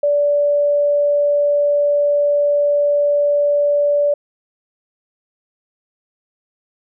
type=tone; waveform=sine; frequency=580 Hz; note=D5; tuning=22 cents flat; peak=-12 dBFS; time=0.03-4.14 s; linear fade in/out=5 ms; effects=none